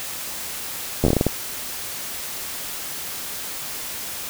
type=slowing click train; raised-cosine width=2 ms; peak=-4 dBFS; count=9; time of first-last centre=1.04-1.266 s; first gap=11 ms; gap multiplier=1.26; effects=white hiss -31 dBFS RMS until 4.29 s